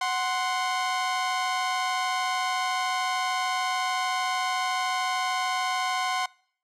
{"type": "tone pair together", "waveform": "sawtooth", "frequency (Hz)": [740, 1046.5], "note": ["F#5", "C6"], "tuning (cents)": [0, 0], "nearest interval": "tritone", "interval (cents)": 600, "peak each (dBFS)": -24, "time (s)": [0.01, 6.26], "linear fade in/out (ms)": 5, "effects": ["noise-tail reverb RT60 0.6 s tail -25 dB re dry", "low-pass 7000 Hz 12 dB/octave"]}